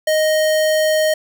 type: tone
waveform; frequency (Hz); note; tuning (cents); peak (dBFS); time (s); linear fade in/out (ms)
square; 622.3; D#5; 0; -14; 0.07-1.14; 5
effects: none